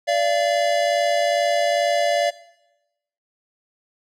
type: tone pair together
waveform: square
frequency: 581.7 / 684 Hz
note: D5 / F5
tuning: -17 / -36 cents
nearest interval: minor third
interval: 281 cents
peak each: -21 dBFS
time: 0.07-2.31 s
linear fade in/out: 20 ms
effects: noise-tail reverb RT60 0.9 s tail -18 dB re dry + low-pass 7000 Hz 12 dB/octave